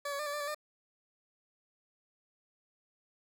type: tone with pitch steps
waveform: 20% pulse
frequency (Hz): 573 / 563 / 600 / 576 / 592 / 576 / 602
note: D5 / C#5 / D5 / D5 / D5 / D5 / D5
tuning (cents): -43 / +27 / +37 / -34 / +14 / -34 / +43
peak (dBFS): -30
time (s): 0.05-0.547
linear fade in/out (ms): 5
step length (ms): 71
effects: none